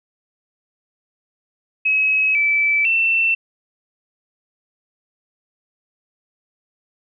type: tone with pitch steps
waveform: sine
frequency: 2559 / 2314 / 2684 Hz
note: D#7 / D7 / E7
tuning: +48 / -26 / +31 cents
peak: -14 dBFS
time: 1.85-3.35 s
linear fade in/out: 10 ms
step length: 500 ms
effects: none